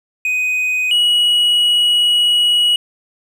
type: tone pair in turn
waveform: triangle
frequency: 2500 / 2914 Hz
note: D#7 / F#7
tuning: +8 / -27 cents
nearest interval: minor third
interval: 265 cents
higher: second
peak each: -13 / -9 dBFS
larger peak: second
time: 0.25-0.91 / 0.91-2.76 s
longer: second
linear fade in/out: 2 ms
effects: none